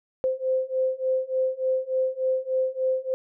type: beating tone pair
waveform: sine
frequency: 518 / 521.4 Hz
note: C5 / C5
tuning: -17 / -6 cents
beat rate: 3.4 Hz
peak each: -26 / -25 dBFS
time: 0.24-3.14 s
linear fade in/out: 0 ms
effects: none